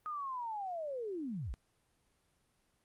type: linear sweep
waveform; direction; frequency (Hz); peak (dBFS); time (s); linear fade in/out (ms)
sine; down; 1255 to 37.87; -37; 0.06-1.54; 0
effects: pink hiss -75 dBFS RMS until 2.84 s + Opus 32 kbps